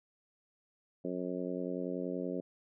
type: harmonic tone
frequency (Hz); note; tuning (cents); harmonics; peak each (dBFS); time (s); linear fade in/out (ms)
90.5; F#2; -38; 2 / 3 / 4 / 5 / 6 / 7; -41 / -39 / -41 / -42 / -42 / -47; 1.04-2.41; 10
effects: none